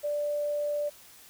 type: tone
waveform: sine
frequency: 587.3 Hz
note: D5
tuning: in tune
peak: -27 dBFS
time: 0.03-0.9 s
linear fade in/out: 20 ms
effects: white hiss -53 dBFS RMS until 1.29 s